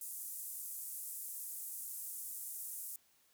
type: band-pass noise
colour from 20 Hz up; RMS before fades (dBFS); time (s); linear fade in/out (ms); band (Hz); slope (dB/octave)
white; -45; 0.01-2.96; 2; 8300 to 15000; 24
effects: white hiss -71 dBFS RMS until 3.33 s